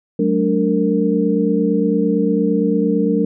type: tone cluster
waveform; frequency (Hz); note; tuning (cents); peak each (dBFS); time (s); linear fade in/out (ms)
sine; 186.3 / 215.1 / 290.4 / 460.3; F#3 / A3 / D4 / A#4; +12 / -39 / -19 / -22; -19; 0.19-3.25; 5
effects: none